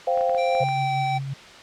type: chord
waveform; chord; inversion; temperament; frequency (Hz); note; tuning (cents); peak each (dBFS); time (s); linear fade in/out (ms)
sine; C suspended fourth; none; just; 523.3 / 697.7 / 784.9; C5 / F5 / G5; 0 / -2 / +2; -22 / -23 / -27; 0.07-0.64; 5
type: clicks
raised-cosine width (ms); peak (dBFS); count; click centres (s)
0.5; -23; 6; 0.175 / 0.21 / 0.295 / 0.348 / 0.551 / 0.687
type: tone with pitch glide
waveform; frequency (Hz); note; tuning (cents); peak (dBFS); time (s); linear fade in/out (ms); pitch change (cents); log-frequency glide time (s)
square; 784 to 771.9; G5 to G5; 0 to -27; -23; 0.37-1.19; 20; -27; 0.66-0.93
type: tone with tremolo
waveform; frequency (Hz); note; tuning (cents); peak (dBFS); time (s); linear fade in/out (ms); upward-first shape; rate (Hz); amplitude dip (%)
sine; 136.6; C#3; -25; -25; 0.6-1.34; 10; sine; 5.7; 35
effects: white hiss -43 dBFS RMS until 1.62 s + low-pass 4000 Hz 12 dB/octave